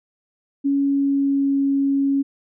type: tone with pitch glide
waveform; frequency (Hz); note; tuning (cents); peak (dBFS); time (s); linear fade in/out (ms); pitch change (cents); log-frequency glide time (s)
sine; 279.1 to 276.4; C#4 to C#4; +12 to -5; -16; 0.64-2.23; 20; -17; 0.76-1.59
effects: none